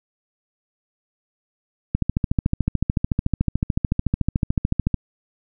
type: click train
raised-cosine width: 5 ms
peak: -6 dBFS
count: 42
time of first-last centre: 1.95-4.943 s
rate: 13.7 Hz
effects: none